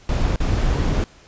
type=noise with dropouts; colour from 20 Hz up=brown; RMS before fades=-19 dBFS; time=0.09-1.04 s; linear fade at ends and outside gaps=1 ms; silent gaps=0.36-0.403 s; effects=pink hiss -49 dBFS RMS until 1.27 s + resampled to 16000 Hz